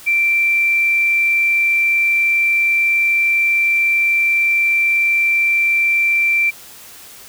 sine tone, 2349 Hz, D7, in tune, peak -12 dBFS, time 0.06-6.51 s, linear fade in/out 20 ms, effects white hiss -39 dBFS RMS until 7.28 s

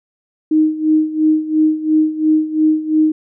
sine tone with tremolo, 311.1 Hz, D#4, in tune, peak -8 dBFS, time 0.51-3.12 s, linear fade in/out 5 ms, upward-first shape sine, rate 2.9 Hz, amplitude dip 80%, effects none

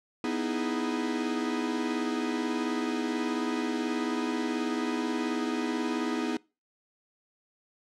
45% pulse chord, E major seventh, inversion second, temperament equal, 246.9 / 311.1 / 329.6 / 415.3 Hz, B3 / D#4 / E4 / G#4, 0 / 0 / 0 / 0 cents, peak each -32 / -33 / -36 / -36 dBFS, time 0.24-6.37 s, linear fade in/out 2 ms, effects noise-tail reverb RT60 0.3 s tail -24 dB re dry + low-pass 6000 Hz 12 dB/octave

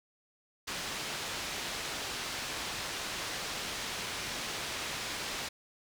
white low-pass noise, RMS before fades -38 dBFS, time 0.67-5.49 s, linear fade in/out 10 ms, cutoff 4900 Hz, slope 12 dB/octave, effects none

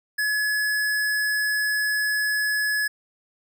square tone, 1700 Hz, G#6, 40 cents sharp, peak -22 dBFS, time 0.18-2.88 s, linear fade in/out 10 ms, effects none

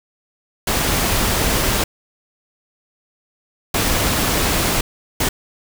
pink noise bursts at uneven times, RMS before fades -18 dBFS, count 3, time 0.67-1.84 / 3.74-4.81 / 5.2-5.29 s, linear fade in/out 5 ms, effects none

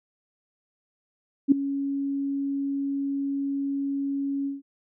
sine tone with ADSR envelope, 277.8 Hz, C#4, 4 cents sharp, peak -10 dBFS, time 1.48-4.62 s, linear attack 38 ms, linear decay 5 ms, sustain -15 dB, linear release 160 ms, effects none

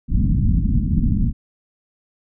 pink low-pass noise, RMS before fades -17 dBFS, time 0.08-1.33 s, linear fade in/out 50 ms, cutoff 250 Hz, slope 48 dB/octave, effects none

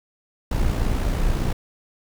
brown noise with amplitude modulation, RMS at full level -19 dBFS, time 0.51-1.53 s, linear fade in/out 5 ms, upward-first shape sine, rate 59.6 Hz, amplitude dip 45%, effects none

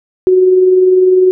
sine tone with tremolo, 370 Hz, F#4, in tune, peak -3 dBFS, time 0.27-1.31 s, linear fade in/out 0 ms, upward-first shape triangle, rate 20 Hz, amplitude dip 40%, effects none

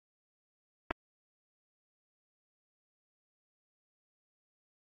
clicks, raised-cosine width 0.5 ms, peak -16 dBFS, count 2, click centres 0.908 / 0.911 s, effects MP3 64 kbps

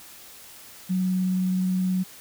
sine tone with vibrato, 185 Hz, F#3, in tune, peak -21 dBFS, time 0.89-2.04 s, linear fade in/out 20 ms, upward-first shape sine, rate 19 Hz, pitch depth 10 cents each way, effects white hiss -46 dBFS RMS until 2.2 s

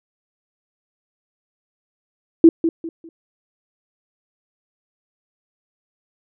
sine tone with echo, 329.6 Hz, E4, in tune, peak -3 dBFS, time 2.44-2.49 s, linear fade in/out 2 ms, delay 200 ms, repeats 3, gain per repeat -11 dB, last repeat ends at 3.09 s, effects none

